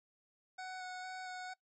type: tone with vibrato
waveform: 25% pulse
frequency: 740 Hz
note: F#5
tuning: in tune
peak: -39 dBFS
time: 0.58-1.54 s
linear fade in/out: 10 ms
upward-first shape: square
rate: 2.2 Hz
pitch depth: 11 cents each way
effects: noise-tail reverb RT60 0.1 s tail -21 dB re dry + resampled to 16000 Hz